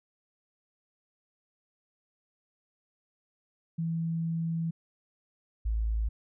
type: tone pair in turn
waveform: sine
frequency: 164.81 / 54.81 Hz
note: E3 / A1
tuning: 0 / -6 cents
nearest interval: octave + perfect fifth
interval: 1906 cents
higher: first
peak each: -28 / -26 dBFS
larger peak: second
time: 3.78-4.71 / 5.65-6.09 s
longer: first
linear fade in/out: 10 ms
effects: none